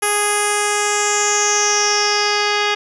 10% pulse tone with low-pass filter sweep, 414.3 Hz, G#4, 4 cents flat, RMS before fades -17 dBFS, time 0.02-2.75 s, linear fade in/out 10 ms, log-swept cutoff 11000 to 4100 Hz, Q 6.3, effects none

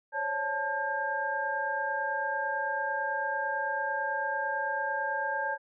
sine tone cluster, 536 / 565 / 879 / 1603 Hz, C5 / C#5 / A5 / G6, +42 / +33 / -2 / +38 cents, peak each -40 / -37 / -32 / -32 dBFS, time 0.12-5.58 s, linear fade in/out 50 ms, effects none

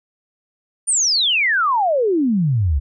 sine exponential sweep, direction down, 9397 to 64 Hz, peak -14 dBFS, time 0.87-2.8 s, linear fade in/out 20 ms, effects none

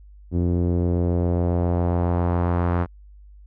sawtooth tone with low-pass filter sweep, 87.31 Hz, F2, in tune, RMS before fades -21 dBFS, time 0.31-2.87 s, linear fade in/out 50 ms, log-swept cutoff 320 to 1300 Hz, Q 1.5, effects added 50 Hz sine -43 dBFS peak until 3.46 s

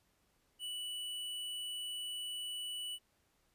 square tone, 2960 Hz, F#7, in tune, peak -40 dBFS, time 0.59-2.99 s, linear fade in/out 50 ms, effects pink hiss -75 dBFS RMS until 3.54 s + resampled to 32000 Hz

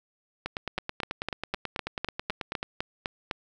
two click trains, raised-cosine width 0.3 ms, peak -15 / -13 dBFS, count 21 / 11, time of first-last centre 0.46-2.629 / 0.78-3.312 s, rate 9.22 / 3.95 Hz, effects none

